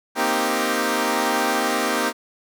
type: chord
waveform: 10% pulse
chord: C minor seventh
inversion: third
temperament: equal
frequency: 233.1 / 261.6 / 311.1 / 392 Hz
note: Bb3 / C4 / Eb4 / G4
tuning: 0 / 0 / 0 / 0 cents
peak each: -17 dBFS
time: 0.15-2.13 s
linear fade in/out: 50 ms
effects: none